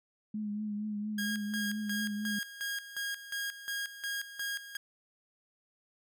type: tone with vibrato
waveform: sine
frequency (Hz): 210.1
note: G#3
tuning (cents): +20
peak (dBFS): -33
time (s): 0.34-2.39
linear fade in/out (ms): 5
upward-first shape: triangle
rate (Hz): 4.3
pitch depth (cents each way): 42
type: tone with tremolo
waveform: sawtooth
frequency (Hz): 1631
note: G#6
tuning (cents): -32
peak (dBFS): -30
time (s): 1.18-4.77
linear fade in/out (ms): 5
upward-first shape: square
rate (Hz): 2.8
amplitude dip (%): 75
effects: none